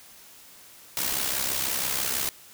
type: noise with amplitude modulation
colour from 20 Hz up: white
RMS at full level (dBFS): -25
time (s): 0.97-2.29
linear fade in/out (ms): 0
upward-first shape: sine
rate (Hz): 66.1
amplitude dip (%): 60
effects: white hiss -50 dBFS RMS until 2.53 s